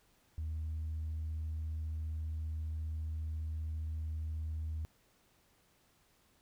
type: tone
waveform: sine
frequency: 78.7 Hz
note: D#2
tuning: 20 cents sharp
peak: -34 dBFS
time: 0.38-4.85 s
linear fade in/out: 0 ms
effects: tanh soft clip ceiling -33 dBFS + pink hiss -70 dBFS RMS until 6.41 s